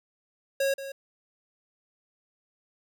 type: tone with echo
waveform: square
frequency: 547 Hz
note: C#5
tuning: 23 cents flat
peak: -24 dBFS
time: 0.6-0.74 s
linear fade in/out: 5 ms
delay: 180 ms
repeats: 1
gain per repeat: -12 dB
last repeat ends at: 0.92 s
effects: none